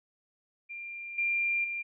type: tone with level steps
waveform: sine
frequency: 2386 Hz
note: D7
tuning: 27 cents sharp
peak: -38 / -26 / -32 dBFS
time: 0.69-1.83 s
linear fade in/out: 20 ms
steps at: 1.18 / 1.64 s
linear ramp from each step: 5 ms
effects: none